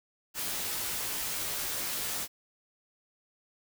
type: noise with comb filter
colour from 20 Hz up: white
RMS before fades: -34 dBFS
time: 0.34-2.28 s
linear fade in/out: 50 ms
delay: 15 ms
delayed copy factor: -0.65
effects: none